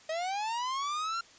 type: linear sweep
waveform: 45% pulse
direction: up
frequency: 622.3 to 1386 Hz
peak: -31 dBFS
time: 0.09-1.21 s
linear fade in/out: 5 ms
effects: white hiss -56 dBFS RMS until 1.38 s + resampled to 16000 Hz